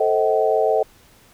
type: chord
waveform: sine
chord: A diminished seventh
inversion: none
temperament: just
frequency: 440 / 528 / 633.6 / 760.3 Hz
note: A4 / C5 / Eb5 / Gb5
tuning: 0 / +16 / +31 / +47 cents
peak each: -19 / -23 / -20 / -22 dBFS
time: 0-0.83 s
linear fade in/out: 5 ms
effects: pink hiss -52 dBFS RMS until 1.33 s